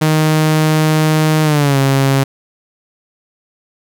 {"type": "tone with pitch glide", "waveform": "sawtooth", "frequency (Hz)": [155.7, 136.33], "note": ["D#3", "C#3"], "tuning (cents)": [2, -28], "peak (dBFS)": -6, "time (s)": [0.01, 2.24], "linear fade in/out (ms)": 10, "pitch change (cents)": -230, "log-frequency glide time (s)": [1.43, 1.78], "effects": []}